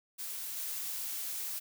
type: noise with level steps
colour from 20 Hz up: blue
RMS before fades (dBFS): -40 / -38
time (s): 0.18-1.6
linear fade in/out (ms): 20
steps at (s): 0.56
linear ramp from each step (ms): 10
effects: none

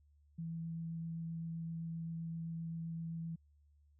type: tone with vibrato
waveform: sine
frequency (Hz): 164.81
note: E3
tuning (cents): 0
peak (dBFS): -39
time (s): 0.38-3.36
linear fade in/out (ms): 10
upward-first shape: triangle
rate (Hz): 7.7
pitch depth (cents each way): 9
effects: added 73 Hz sine -65 dBFS peak until 3.99 s

